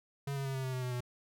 square tone with pitch steps, 139.8 / 137.32 / 134.88 / 132.49 / 130.14 / 127.83 / 125.56 / 123.33 Hz, C#3 / C#3 / C#3 / C3 / C3 / C3 / B2 / B2, +15 / -16 / -47 / +22 / -9 / -40 / +29 / -2 cents, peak -35 dBFS, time 0.27-1.006 s, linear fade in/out 5 ms, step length 92 ms, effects none

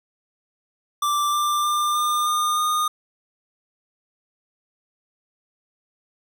square tone with pitch steps, 1174.7 / 1184.9 / 1195.2 / 1205.6 / 1216.1 / 1226.7 Hz, D6 / D6 / D6 / D6 / D#6 / D#6, 0 / +15 / +30 / +45 / -40 / -25 cents, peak -20 dBFS, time 1.02-2.88 s, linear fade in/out 5 ms, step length 310 ms, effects none

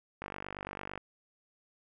click train, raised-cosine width 0.5 ms, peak -24 dBFS, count 38, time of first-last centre 0.22-0.977 s, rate 48.9 Hz, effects none

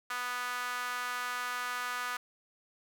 sawtooth tone with high-pass filter, 246.8 Hz, B3, 1 cent flat, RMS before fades -36 dBFS, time 0.1-2.17 s, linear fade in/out 5 ms, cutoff 1300 Hz, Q 3, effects none

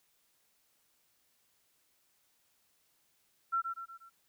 sine tone with echo, 1353 Hz, E6, 45 cents sharp, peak -28 dBFS, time 3.52-3.62 s, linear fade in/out 20 ms, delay 120 ms, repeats 4, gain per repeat -6 dB, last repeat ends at 4.1 s, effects white hiss -73 dBFS RMS until 4.28 s

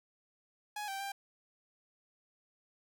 sawtooth tone with pitch steps, 836 / 781 / 792 Hz, G#5 / G5 / G5, +11 / -7 / +18 cents, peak -34 dBFS, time 0.76-1.12 s, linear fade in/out 5 ms, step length 120 ms, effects none

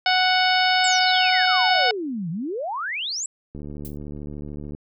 harmonic tone, 740 Hz, F#5, in tune, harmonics 1 / 2 / 3 / 4 / 5 / 6 / 7, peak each -20 / -23 / -25 / -26 / -27 / -28 / -28 dBFS, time 0.06-1.91 s, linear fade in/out 2 ms
sine exponential two-way sweep, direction down then up, 7970 to 155.56 to 7970 Hz, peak -25 dBFS, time 0.84-3.26 s, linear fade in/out 2 ms, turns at 2.3 s
click train, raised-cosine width 3 ms, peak -23 dBFS, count 89, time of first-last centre 3.55-4.749 s, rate 73.4 Hz
violet noise with exponential decay, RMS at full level -35 dBFS, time 3.85-3.97 s, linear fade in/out 0 ms, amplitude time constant 26 ms
effects none

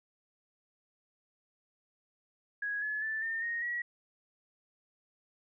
sine tone with pitch steps, 1661.2 / 1709.9 / 1760 / 1811.6 / 1864.6 / 1919.3 Hz, G#6 / A6 / A6 / A#6 / A#6 / B6, 0 / -50 / 0 / -50 / 0 / -50 cents, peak -32 dBFS, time 2.62-3.82 s, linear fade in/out 5 ms, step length 200 ms, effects none

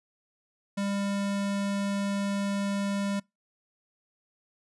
square tone, 199.7 Hz, G3, 32 cents sharp, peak -28 dBFS, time 0.77-3.2 s, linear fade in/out 10 ms, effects noise-tail reverb RT60 0.2 s tail -25 dB re dry + resampled to 24000 Hz

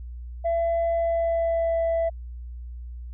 sine tone with pitch glide, 672 to 663.5 Hz, E5 to E5, +33 to +11 cents, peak -19 dBFS, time 0.44-2.1 s, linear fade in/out 20 ms, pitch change -22 cents, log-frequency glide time 0.91-1.8 s, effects tanh soft clip ceiling -19 dBFS + added 60 Hz sine -34 dBFS peak until 3.13 s

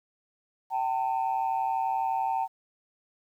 sine tone pair together, 770 / 901.7 Hz, G5 / A5, -31 / +42 cents, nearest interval minor third, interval 273 cents, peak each -27 dBFS, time 0.7-2.48 s, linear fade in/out 50 ms, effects tanh soft clip ceiling -20 dBFS + 10-bit

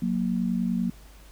sine tone pair together, 182.94 / 233.1 Hz, F#3 / A#3, -19 / 0 cents, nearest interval major third, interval 419 cents, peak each -26 dBFS, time 0.02-0.9 s, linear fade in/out 5 ms, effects added 50 Hz sine -47 dBFS peak until 1.31 s + pink hiss -54 dBFS RMS until 1.31 s

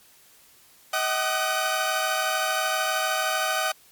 sawtooth tone cluster, 635 / 758 / 1224 / 1503 Hz, D#5 / F#5 / D#6 / F#6, +35 / +42 / -29 / +27 cents, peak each -25 dBFS, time 0.93-3.72 s, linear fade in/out 5 ms, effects white hiss -55 dBFS RMS until 3.91 s + MP3 96 kbps

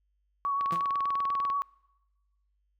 sine tone with vibrato, 1120 Hz, C#6, 18 cents sharp, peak -26 dBFS, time 0.45-1.62 s, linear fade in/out 0 ms, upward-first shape triangle, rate 8.3 Hz, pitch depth 28 cents each way
click train, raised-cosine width 0.3 ms, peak -24 dBFS, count 19, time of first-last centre 0.61-1.501 s, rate 20.2 Hz
sawtooth tone with exponential decay, 169.9 Hz, F3, 47 cents flat, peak -28 dBFS, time 0.72-0.86 s, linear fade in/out 5 ms, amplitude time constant 29 ms
effects noise-tail reverb RT60 1.0 s tail -25 dB re dry + added 50 Hz sine -70 dBFS peak until 2.79 s

